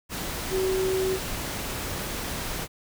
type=tone in noise; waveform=sine; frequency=377.6 Hz; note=F#4; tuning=35 cents sharp; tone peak=-23 dBFS; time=0.5-1.19 s; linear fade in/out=50 ms; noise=pink; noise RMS=-32 dBFS; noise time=0.09-2.68 s; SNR=+6 dB; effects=none